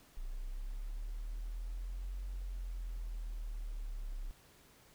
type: linear two-way sweep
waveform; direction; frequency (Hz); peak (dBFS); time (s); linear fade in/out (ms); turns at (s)
sine; up then down; 30.28 to 45.73 to 33.4; -38; 0.17-4.31; 0; 2.24
effects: pink hiss -63 dBFS RMS until 4.94 s